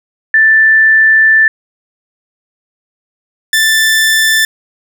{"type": "tone pair in turn", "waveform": ["sine", "sawtooth"], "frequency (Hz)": [1766, 1766], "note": ["A6", "A6"], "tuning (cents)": [6, 6], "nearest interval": "unison", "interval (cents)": 0, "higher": "neither", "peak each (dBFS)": [-4, -4], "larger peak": "neither", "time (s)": [[0.34, 1.48], [3.53, 4.45]], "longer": "first", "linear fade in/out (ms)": 2, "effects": []}